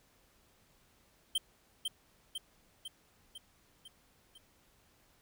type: tone with echo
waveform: square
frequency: 3136 Hz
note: G7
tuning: in tune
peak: -29 dBFS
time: 1.35-1.38 s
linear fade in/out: 5 ms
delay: 500 ms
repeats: 6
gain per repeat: -4 dB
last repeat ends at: 4.38 s
effects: pink hiss -68 dBFS RMS until 5.21 s